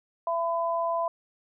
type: tone pair together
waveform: sine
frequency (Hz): 672 / 1006.9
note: E5 / B5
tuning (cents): +33 / +33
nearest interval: perfect fifth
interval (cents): 700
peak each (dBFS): -27 / -28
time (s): 0.27-1.08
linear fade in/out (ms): 2
effects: none